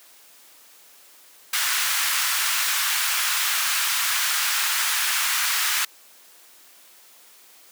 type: high-pass noise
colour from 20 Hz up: pink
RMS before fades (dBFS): -23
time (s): 1.53-5.85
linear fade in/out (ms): 5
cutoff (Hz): 1200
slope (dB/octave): 24
effects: white hiss -51 dBFS RMS until 7.71 s + high-pass 300 Hz 12 dB/octave